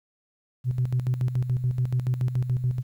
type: tone with tremolo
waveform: sine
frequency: 125.5 Hz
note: B2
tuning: 28 cents sharp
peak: -19 dBFS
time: 0.64-2.83 s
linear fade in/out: 50 ms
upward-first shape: square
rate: 7 Hz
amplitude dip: 65%
effects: tanh soft clip ceiling -16 dBFS + 10-bit